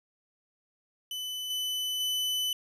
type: tone with level steps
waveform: 40% pulse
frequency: 3000 Hz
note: F#7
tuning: 23 cents sharp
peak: -33 / -29 / -27 dBFS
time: 1.11-2.53 s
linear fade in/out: 2 ms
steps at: 1.5 / 2 s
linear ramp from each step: 5 ms
effects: resampled to 32000 Hz + 11-bit